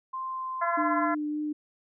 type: tone with pitch glide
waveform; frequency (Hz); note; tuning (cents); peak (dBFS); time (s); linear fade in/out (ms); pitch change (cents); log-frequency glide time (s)
sine; 1046.5 to 1039.3; C6 to C6; 0 to -12; -31; 0.13-1.06; 10; -12; 0.26-0.49
type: harmonic tone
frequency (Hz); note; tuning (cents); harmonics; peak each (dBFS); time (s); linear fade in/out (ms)
340.7; F4; -43; 2 / 3 / 4 / 5 / 6; -30 / -30 / -31 / -35 / -41; 0.61-1.15; 10
type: tone with vibrato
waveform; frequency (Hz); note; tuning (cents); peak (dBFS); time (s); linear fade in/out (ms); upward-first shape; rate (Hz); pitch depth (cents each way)
sine; 300; D4; +37; -28; 0.77-1.53; 10; triangle; 3.5; 13
effects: none